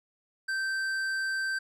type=tone with tanh clipping; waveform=sine; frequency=1558 Hz; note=G6; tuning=11 cents flat; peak=-30 dBFS; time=0.48-1.59 s; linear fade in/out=10 ms; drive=11 dB; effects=none